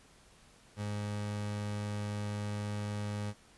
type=tone; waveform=30% pulse; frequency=103.83 Hz; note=G#2; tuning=in tune; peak=-32 dBFS; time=0.76-3.34 s; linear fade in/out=50 ms; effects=pink hiss -61 dBFS RMS until 3.57 s + resampled to 24000 Hz